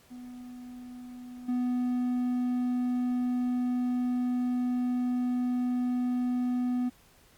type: tone with level steps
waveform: triangle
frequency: 247.9 Hz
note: B3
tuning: 7 cents sharp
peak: -39 / -24 dBFS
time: 0.1-6.9 s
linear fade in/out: 20 ms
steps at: 1.48 s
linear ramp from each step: 10 ms
effects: pink hiss -60 dBFS RMS until 7.37 s + Opus 48 kbps